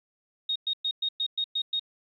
sine tone bursts, 3729 Hz, A#7, in tune, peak -25 dBFS, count 8, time 0.49-1.796 s, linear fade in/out 5 ms, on 67 ms, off 110 ms, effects 11-bit

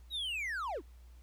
triangle linear sweep, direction down, 3912 to 233.1 Hz, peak -33 dBFS, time 0.1-0.82 s, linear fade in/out 50 ms, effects added 60 Hz sine -52 dBFS peak until 1.22 s + pink hiss -69 dBFS RMS until 1.22 s

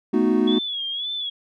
triangle chord, B dominant seventh, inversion third, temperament equal with one note detuned, 220 / 246.9 / 310.2 / 370 Hz, A3 / B3 / D#4 / F#4, 0 / 0 / -5 / 0 cents, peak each -20 dBFS, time 0.13-0.59 s, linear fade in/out 10 ms
sine tone with vibrato, 3361 Hz, G#7, 20 cents sharp, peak -25 dBFS, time 0.47-1.3 s, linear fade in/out 10 ms, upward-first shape sine, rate 1.9 Hz, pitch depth 89 cents each way
effects none

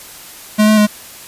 square tone with pitch steps, 212.7 / 215.1 / 210.1 Hz, G#3 / A3 / G#3, +42 / -39 / +20 cents, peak -8 dBFS, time 0.58-0.871 s, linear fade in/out 20 ms, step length 97 ms, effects white hiss -35 dBFS RMS until 1.27 s + resampled to 32000 Hz

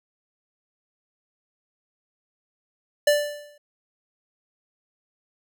square tone with exponential decay, 587.3 Hz, D5, in tune, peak -14 dBFS, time 3.07-3.58 s, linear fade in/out 5 ms, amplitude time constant 110 ms, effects none

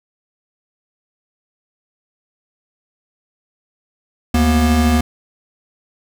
square tone pair together, 75.3 / 239.1 Hz, D2 / A#3, +44 / +44 cents, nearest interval octave + minor sixth, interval 2000 cents, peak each -15 dBFS, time 4.34-5.01 s, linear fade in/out 5 ms, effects none

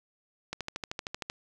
click train, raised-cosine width 0.2 ms, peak -17 dBFS, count 11, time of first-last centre 0.53-1.299 s, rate 13 Hz, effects none

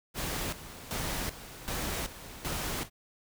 pink noise with tremolo, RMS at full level -34 dBFS, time 0.14-2.9 s, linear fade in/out 50 ms, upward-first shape square, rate 1.3 Hz, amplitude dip 75%, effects none

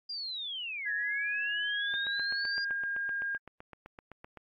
sine linear two-way sweep, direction down then up, 4868 to 1771 to 4868 Hz, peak -35 dBFS, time 0.09-2.65 s, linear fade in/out 10 ms, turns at 0.93 s
sine tone with pitch glide, 1670 to 1615.9 Hz, G#6 to G#6, +9 to -48 cents, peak -31 dBFS, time 0.85-3.38 s, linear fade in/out 20 ms, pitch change -57 cents, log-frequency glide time 1.72-1.96 s
click train, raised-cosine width 0.5 ms, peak -31 dBFS, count 20, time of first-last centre 1.94-4.373 s, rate 7.81 Hz
effects AAC 32 kbps

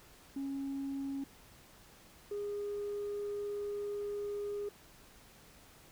sine tone pair in turn, 274.7 / 409.9 Hz, C#4 / G#4, -16 / -23 cents, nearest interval perfect fifth, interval 693 cents, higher second, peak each -34 / -34 dBFS, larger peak neither, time 0.36-1.24 / 2.31-4.69 s, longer second, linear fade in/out 5 ms, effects tanh soft clip ceiling -33 dBFS + pink hiss -59 dBFS RMS until 5.91 s

